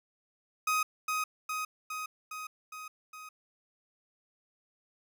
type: tone with echo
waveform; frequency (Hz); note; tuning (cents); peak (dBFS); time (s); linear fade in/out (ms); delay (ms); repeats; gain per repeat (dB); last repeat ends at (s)
30% pulse; 1256; D#6; +16; -24; 0.67-0.83; 5; 410; 6; -3; 3.29
effects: none